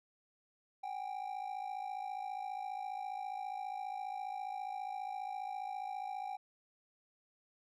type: ring-modulated tone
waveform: triangle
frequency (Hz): 784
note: G5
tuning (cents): 0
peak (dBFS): -34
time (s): 0.83-6.37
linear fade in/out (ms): 10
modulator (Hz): 27.4
effects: none